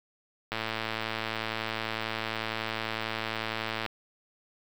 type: click train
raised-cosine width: 0.3 ms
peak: -15 dBFS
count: 372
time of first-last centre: 0.52-3.862 s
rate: 111 Hz
effects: 7-bit